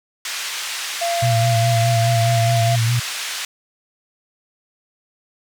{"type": "band-pass noise", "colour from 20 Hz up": "pink", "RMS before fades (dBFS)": -27, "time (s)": [0.25, 3.45], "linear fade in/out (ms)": 2, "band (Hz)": [1800, 8300], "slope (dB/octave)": 12}
{"type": "tone", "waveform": "triangle", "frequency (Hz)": 685, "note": "F5", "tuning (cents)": -34, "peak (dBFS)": -17, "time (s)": [1.01, 2.76], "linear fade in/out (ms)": 10}
{"type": "tone with vibrato", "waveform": "sine", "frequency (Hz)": 117.6, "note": "A#2", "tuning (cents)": 16, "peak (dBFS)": -15, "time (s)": [1.22, 3], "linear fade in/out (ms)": 10, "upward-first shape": "sine", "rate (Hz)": 4.8, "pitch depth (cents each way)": 69}
{"effects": []}